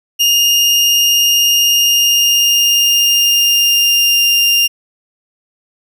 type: tone with pitch glide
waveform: 30% pulse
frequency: 2832 to 2798 Hz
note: F7 to F7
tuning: +23 to +3 cents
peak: -6 dBFS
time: 0.19-4.68 s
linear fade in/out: 20 ms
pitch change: -20 cents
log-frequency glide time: 1.71-4.22 s
effects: none